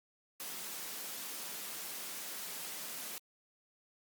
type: high-pass noise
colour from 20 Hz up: white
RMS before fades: -43 dBFS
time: 0.4-3.18 s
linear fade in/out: 0 ms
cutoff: 150 Hz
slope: 96 dB/octave
effects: Opus 48 kbps